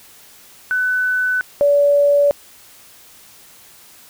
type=tone pair in turn; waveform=sine; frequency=1500 / 573.7 Hz; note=F#6 / D5; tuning=+23 / -41 cents; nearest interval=octave + perfect fourth; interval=1664 cents; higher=first; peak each=-15 / -10 dBFS; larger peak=second; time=0.71-1.41 / 1.61-2.31 s; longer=neither; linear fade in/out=0 ms; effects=white hiss -45 dBFS RMS until 4.09 s